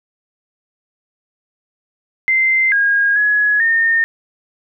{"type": "tone with pitch steps", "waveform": "sine", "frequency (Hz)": [2079, 1631, 1683, 1826], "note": ["C7", "G#6", "G#6", "A#6"], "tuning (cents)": [-12, -32, 23, -36], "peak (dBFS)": -11, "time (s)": [2.28, 4.04], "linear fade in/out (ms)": 0, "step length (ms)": 440, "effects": []}